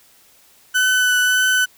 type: tone with vibrato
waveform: 35% pulse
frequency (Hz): 1501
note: F#6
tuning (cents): +24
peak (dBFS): -12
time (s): 0.74-1.66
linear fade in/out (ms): 20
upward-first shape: triangle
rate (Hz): 1.7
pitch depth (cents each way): 16
effects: white hiss -52 dBFS RMS until 1.77 s